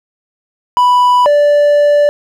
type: tone pair in turn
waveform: triangle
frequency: 987.8 / 584.3 Hz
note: B5 / D5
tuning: 0 / -9 cents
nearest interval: major sixth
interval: 909 cents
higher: first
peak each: -4 dBFS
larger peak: neither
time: 0.77-1.26 / 1.26-2.09 s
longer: second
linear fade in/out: 0 ms
effects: none